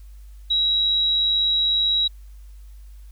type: tone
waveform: sine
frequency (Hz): 3866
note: B7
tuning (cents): -38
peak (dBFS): -17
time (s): 0.5-2.08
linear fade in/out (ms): 10
effects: added 50 Hz sine -39 dBFS peak until 3.11 s + white hiss -61 dBFS RMS until 3.11 s